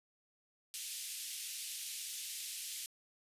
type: band-pass noise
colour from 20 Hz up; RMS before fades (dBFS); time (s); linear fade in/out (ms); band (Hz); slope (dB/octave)
white; -44; 0.74-2.86; 0; 2500 to 12000; 24
effects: resampled to 32000 Hz